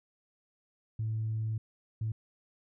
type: tone bursts at uneven times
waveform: sine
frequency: 110.2 Hz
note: A2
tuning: 3 cents sharp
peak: -29 dBFS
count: 2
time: 0.99-1.58 / 2.01-2.12 s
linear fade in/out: 5 ms
effects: tanh soft clip ceiling -26 dBFS